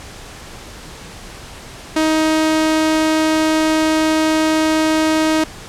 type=tone; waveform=sawtooth; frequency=314.6 Hz; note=D#4; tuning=19 cents sharp; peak=-9 dBFS; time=1.96-5.44 s; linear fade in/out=5 ms; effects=pink hiss -35 dBFS RMS until 5.68 s + low-pass 9000 Hz 12 dB/octave